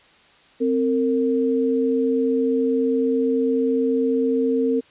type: tone pair together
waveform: sine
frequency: 261.6 / 457.3 Hz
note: C4 / A#4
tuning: 0 / -33 cents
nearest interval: minor seventh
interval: 967 cents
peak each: -20 / -20 dBFS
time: 0.6-4.81 s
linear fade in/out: 20 ms
effects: white hiss -53 dBFS RMS until 4.9 s + resampled to 8000 Hz